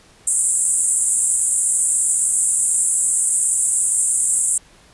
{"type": "band-pass noise", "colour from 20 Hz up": "pink", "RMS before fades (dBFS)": -18, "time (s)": [0.27, 4.58], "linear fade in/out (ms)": 5, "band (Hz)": [7500, 10000], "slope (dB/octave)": 96, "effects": ["pink hiss -50 dBFS RMS until 4.93 s", "resampled to 24000 Hz"]}